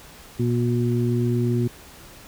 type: harmonic tone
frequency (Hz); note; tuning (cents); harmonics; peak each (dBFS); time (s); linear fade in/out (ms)
120.1; B2; -48; 1 / 2 / 3; -21 / -24 / -26; 0.39-1.68; 10
effects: pink hiss -45 dBFS RMS until 2.27 s